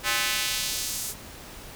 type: tone with high-pass filter sweep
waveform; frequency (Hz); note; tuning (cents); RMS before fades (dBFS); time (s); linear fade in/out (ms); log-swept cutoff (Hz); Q
square; 116.54; A#2; 0; -28; 0.03-1.15; 50; 1500 to 8400; 0.93
effects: pink hiss -43 dBFS RMS until 1.75 s